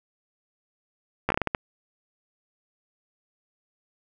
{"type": "slowing click train", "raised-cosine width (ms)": 0.5, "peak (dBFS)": -8, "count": 8, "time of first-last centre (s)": [1.29, 1.548], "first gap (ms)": 13, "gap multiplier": 1.34, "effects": []}